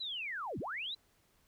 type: linear two-way sweep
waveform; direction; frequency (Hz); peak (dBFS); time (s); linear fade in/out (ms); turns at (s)
sine; down then up; 4071 to 77.78 to 4071; -37; 0-0.95; 10; 0.59
effects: pink hiss -71 dBFS RMS until 1.47 s